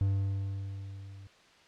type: tone with level ramp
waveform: triangle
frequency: 98 Hz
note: G2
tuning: in tune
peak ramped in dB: -22 to -44 dBFS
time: 0.01-1.27 s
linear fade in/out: 0 ms
effects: white hiss -59 dBFS RMS until 1.67 s + low-pass 4000 Hz 12 dB/octave